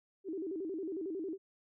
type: tone with vibrato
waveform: sine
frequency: 351.6 Hz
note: F4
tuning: 12 cents sharp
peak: -36 dBFS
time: 0.24-1.38 s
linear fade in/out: 50 ms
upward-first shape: square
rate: 11 Hz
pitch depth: 170 cents each way
effects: none